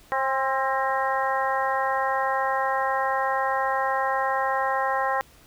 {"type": "harmonic tone with a mistuned harmonic", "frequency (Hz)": 267.2, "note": "C4", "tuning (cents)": 36, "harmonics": [2, 3, 4, 5, 6, 7], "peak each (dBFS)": [-29, -26, -27, -33, -34, -31], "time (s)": [0.12, 5.21], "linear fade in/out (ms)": 0, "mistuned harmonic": 4, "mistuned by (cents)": -25, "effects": ["pink hiss -54 dBFS RMS until 5.46 s"]}